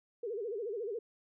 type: tone with vibrato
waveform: sine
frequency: 435.9 Hz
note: A4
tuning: 16 cents flat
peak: -35 dBFS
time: 0.23-0.99 s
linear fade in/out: 5 ms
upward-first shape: sine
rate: 14 Hz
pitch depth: 190 cents each way
effects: none